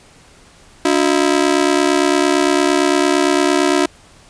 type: ring-modulated tone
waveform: sawtooth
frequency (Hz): 326.6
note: E4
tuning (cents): -16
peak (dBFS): -5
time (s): 0.85-3.86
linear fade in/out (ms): 2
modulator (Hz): 34.4
effects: pink hiss -46 dBFS RMS until 4.29 s + resampled to 22050 Hz